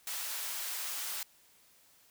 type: high-pass noise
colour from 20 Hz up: white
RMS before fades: -38 dBFS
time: 0.07-1.23 s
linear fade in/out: 2 ms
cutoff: 770 Hz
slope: 12 dB/octave
effects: white hiss -64 dBFS RMS until 2.1 s